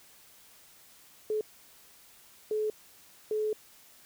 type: tone bursts at uneven times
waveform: sine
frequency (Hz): 428.9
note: A4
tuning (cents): -44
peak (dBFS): -27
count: 3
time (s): 1.3-1.41 / 2.51-2.7 / 3.31-3.53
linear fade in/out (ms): 2
effects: white hiss -57 dBFS RMS until 4.05 s